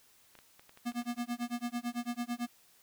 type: clicks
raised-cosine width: 0.3 ms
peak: -38 dBFS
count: 10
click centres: 0.353 / 0.389 / 0.595 / 0.694 / 0.774 / 0.919 / 1.02 / 1.104 / 1.182 / 1.427 s
type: tone with tremolo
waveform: square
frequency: 240 Hz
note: B3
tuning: 49 cents flat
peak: -32 dBFS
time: 0.85-2.47 s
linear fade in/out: 20 ms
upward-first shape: sine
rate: 9 Hz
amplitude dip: 100%
effects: white hiss -64 dBFS RMS until 2.82 s